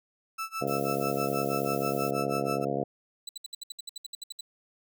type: tone with tremolo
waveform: 35% pulse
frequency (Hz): 1318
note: E6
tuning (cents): -1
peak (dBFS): -29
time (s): 0.38-2.65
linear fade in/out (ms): 10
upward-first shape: sine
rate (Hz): 6.2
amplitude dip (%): 95
type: harmonic tone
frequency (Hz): 69.4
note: C#2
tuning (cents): +3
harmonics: 2 / 3 / 4 / 5 / 6 / 7 / 8 / 9 / 10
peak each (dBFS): -37 / -37 / -36 / -38 / -35 / -34 / -38 / -38 / -34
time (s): 0.61-2.84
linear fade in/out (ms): 5
type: noise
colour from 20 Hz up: violet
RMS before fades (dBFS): -43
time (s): 0.67-2.11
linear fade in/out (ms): 5
type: tone bursts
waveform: 30% pulse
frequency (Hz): 3969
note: B7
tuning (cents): +8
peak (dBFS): -33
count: 14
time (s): 3.27-4.409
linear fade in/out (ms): 5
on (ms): 21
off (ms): 65
effects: none